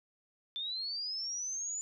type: linear sweep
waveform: sine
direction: up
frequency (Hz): 3520 to 7040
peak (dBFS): -35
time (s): 0.56-1.81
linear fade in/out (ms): 0
effects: none